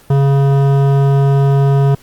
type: tone with hard clipping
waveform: sine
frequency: 138.59 Hz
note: C#3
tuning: in tune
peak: -10 dBFS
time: 0.1-1.95 s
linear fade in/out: 5 ms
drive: 14 dB
effects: pink hiss -45 dBFS RMS until 2.02 s + Opus 48 kbps